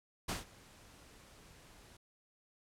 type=noise with ADSR envelope; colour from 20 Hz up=pink; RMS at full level=-36 dBFS; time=0.28-1.97 s; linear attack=12 ms; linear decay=150 ms; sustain=-23 dB; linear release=6 ms; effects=low-pass 11000 Hz 12 dB/octave